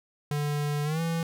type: tone with pitch glide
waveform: square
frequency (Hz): 146.83 to 165.77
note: D3 to E3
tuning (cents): 0 to +10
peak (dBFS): -27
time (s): 0.31-1.23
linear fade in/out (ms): 2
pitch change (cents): +210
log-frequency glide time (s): 0.84-1.01
effects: none